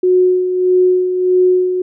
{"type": "tone with tremolo", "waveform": "sine", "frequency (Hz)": 365.8, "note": "F#4", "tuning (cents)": -20, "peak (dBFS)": -7, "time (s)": [0.03, 1.82], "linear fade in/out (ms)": 5, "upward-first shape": "sine", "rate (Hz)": 1.6, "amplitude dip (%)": 55, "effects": []}